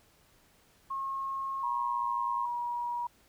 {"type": "tone with pitch glide", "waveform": "sine", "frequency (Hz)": [1082, 1069], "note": ["C#6", "C6"], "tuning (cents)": [-42, 37], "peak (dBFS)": -32, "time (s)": [0.9, 2.46], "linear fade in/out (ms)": 10, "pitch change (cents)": -21, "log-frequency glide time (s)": [1.79, 2.18]}
{"type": "tone", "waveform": "sine", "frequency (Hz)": 959, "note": "A#5", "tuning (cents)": 49, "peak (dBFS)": -31, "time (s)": [1.63, 3.07], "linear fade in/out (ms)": 5}
{"effects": ["pink hiss -64 dBFS RMS until 3.28 s"]}